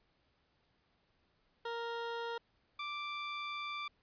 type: tone pair in turn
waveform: 20% pulse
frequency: 466.2 / 1174.8 Hz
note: A#4 / D6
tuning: 0 / 0 cents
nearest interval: octave + major third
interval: 1600 cents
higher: second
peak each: -33 / -34 dBFS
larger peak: first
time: 1.65-2.38 / 2.79-3.88 s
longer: second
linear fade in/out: 5 ms
effects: pink hiss -75 dBFS RMS until 4.02 s + resampled to 11025 Hz